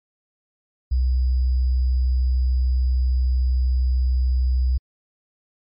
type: tone with sample-and-hold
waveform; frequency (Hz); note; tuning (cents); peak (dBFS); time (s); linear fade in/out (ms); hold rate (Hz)
sine; 63.4; B1; +46; -16; 0.91-4.78; 10; 4900
effects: MP3 32 kbps